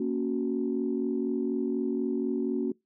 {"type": "chord", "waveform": "sine", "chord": "F# major", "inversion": "first", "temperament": "equal", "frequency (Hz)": [233.1, 277.2, 370], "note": ["A#3", "C#4", "F#4"], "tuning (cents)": [0, 0, 0], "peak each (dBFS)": -30, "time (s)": [0, 2.72], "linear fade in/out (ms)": 5, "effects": ["noise-tail reverb RT60 0.2 s tail -25 dB re dry", "tanh soft clip ceiling -17 dBFS"]}